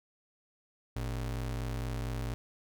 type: ring-modulated tone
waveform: square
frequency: 84.3 Hz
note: E2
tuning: 39 cents sharp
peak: -31 dBFS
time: 0.96-2.34 s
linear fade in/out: 0 ms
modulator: 32.2 Hz
effects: none